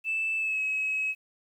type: tone with pitch glide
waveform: sine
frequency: 2637 to 2562 Hz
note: E7 to E7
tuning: 0 to -50 cents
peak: -25 dBFS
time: 0.04-1.15 s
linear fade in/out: 50 ms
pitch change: -50 cents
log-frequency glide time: 0.37-0.61 s
effects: tanh soft clip ceiling -22 dBFS + 10-bit